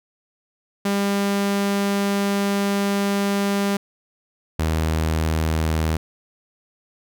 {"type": "tone pair in turn", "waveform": "sawtooth", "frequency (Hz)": [200, 79.55], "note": ["G3", "D#2"], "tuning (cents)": [35, 39], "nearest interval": "octave + major third", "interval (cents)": 1596, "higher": "first", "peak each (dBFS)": -15, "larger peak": "neither", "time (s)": [[0.85, 3.77], [4.59, 5.97]], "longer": "first", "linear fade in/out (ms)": 5, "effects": []}